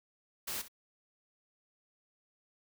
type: noise with echo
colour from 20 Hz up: white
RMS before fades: -38 dBFS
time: 0.47-0.62 s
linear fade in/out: 10 ms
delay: 63 ms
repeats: 1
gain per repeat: -14 dB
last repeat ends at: 0.683 s
effects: none